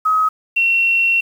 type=tone pair in turn; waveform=sine; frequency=1270 / 2724 Hz; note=D#6 / F7; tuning=+35 / -44 cents; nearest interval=octave + minor second; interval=1321 cents; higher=second; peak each=-12 dBFS; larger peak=neither; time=0.05-0.29 / 0.56-1.21 s; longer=second; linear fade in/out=10 ms; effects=7-bit